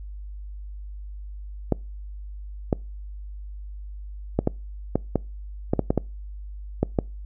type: clicks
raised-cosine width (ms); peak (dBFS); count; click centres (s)
2; -6; 12; 1.723 / 2.728 / 4.39 / 4.474 / 4.956 / 5.157 / 5.735 / 5.793 / 5.905 / 5.977 / 6.83 / 6.988
effects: noise-tail reverb RT60 0.3 s tail -26 dB re dry + added 50 Hz sine -34 dBFS peak until 7.25 s